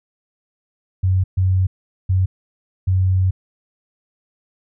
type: tone bursts at uneven times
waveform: sine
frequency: 93.4 Hz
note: F#2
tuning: 17 cents sharp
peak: -13 dBFS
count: 4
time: 1.03-1.24 / 1.37-1.67 / 2.09-2.26 / 2.87-3.31 s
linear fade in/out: 10 ms
effects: none